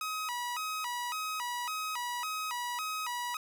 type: tone with vibrato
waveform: sawtooth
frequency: 1108.7 Hz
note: C#6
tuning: in tune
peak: -30 dBFS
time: 0.01-3.37 s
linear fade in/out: 2 ms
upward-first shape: square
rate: 1.8 Hz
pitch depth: 230 cents each way
effects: none